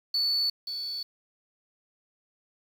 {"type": "tone with echo", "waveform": "sine", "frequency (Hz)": 4464, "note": "C#8", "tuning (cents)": 11, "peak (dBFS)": -22, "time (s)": [0.14, 0.5], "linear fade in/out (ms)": 5, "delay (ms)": 530, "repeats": 1, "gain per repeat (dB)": -9, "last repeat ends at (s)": 1.03, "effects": ["tanh soft clip ceiling -20 dBFS", "8-bit"]}